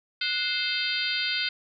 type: harmonic tone with a mistuned harmonic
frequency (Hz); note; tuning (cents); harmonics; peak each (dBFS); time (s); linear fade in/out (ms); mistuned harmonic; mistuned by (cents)
523.3; C5; 0; 3 / 4 / 5 / 6 / 7 / 8 / 9; -33 / -33 / -33 / -33 / -33 / -33 / -33; 0.21-1.49; 5; 3; -110
effects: none